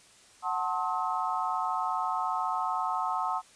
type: chord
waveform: sine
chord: F# diminished seventh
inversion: none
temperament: just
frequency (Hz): 740 / 888 / 1065.6 / 1278.7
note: F#5 / A5 / C6 / Eb6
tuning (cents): 0 / +16 / +31 / +47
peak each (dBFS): -33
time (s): 0.42-3.42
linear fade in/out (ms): 50
effects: white hiss -57 dBFS RMS until 3.55 s + resampled to 22050 Hz